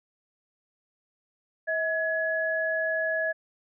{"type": "tone pair together", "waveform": "sine", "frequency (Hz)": [642, 1688.4], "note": ["E5", "G#6"], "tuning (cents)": [-46, 28], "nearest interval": "octave + perfect fourth", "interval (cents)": 1674, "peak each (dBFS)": [-28, -27], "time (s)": [1.67, 3.33], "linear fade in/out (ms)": 20, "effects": []}